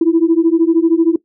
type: beating tone pair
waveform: sine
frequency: 324 / 337 Hz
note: E4 / E4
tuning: -30 / +38 cents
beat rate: 13 Hz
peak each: -11 dBFS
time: 0.01-1.16 s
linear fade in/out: 5 ms
effects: noise-tail reverb RT60 0.1 s tail -18 dB re dry + tanh soft clip ceiling -2 dBFS